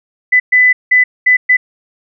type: tone bursts at uneven times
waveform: sine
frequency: 2000 Hz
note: B6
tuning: 21 cents sharp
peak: -5 dBFS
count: 5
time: 0.32-0.4 / 0.52-0.73 / 0.91-1.04 / 1.26-1.37 / 1.49-1.57 s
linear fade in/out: 10 ms
effects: none